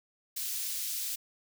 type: high-pass noise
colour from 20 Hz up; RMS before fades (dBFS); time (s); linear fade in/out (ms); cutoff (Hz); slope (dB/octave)
white; -35; 0.36-1.16; 10; 3500; 12
effects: none